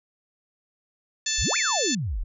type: harmonic tone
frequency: 880 Hz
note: A5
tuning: in tune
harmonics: 2 / 3 / 4 / 5 / 6 / 7 / 8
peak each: -34 / -34 / -31 / -31 / -35 / -30 / -29 dBFS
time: 1.26-1.95 s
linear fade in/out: 5 ms
type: exponential two-way sweep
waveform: sine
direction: up then down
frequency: 31.81 to 2637 to 31.81 Hz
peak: -25 dBFS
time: 1.38-2.24 s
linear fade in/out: 10 ms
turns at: 1.57 s
effects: none